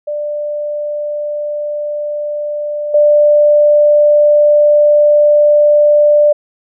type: tone with level steps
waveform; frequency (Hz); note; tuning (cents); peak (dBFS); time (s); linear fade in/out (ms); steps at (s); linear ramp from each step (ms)
sine; 592; D5; +14; -16 / -5; 0.07-6.33; 10; 2.94; 5
effects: none